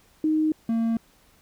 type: tone pair in turn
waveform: sine / triangle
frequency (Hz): 311.1 / 228.1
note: D#4 / A#3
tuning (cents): 0 / -37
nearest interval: perfect fourth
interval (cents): 537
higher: first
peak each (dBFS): -19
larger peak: neither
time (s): 0.24-0.52 / 0.69-0.97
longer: neither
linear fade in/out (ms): 2
effects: pink hiss -59 dBFS RMS until 1.41 s